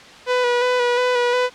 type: tone with vibrato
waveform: sawtooth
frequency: 492.4 Hz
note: B4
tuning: 5 cents flat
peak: -12 dBFS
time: 0.26-1.5 s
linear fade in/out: 50 ms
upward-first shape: square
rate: 2.8 Hz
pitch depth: 23 cents each way
effects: white hiss -41 dBFS RMS until 1.54 s + low-pass 4000 Hz 12 dB/octave